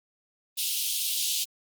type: high-pass noise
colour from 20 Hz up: pink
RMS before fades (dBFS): -28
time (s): 0.57-1.45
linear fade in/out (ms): 20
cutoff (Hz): 2900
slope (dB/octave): 48
effects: Opus 32 kbps